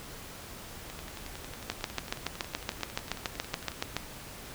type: two click trains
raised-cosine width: 0.2 ms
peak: -24 / -12 dBFS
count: 32 / 17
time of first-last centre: 0.9-3.718 / 1.7-3.966 s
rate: 11 / 7.06 Hz
effects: pink hiss -45 dBFS RMS until 4.54 s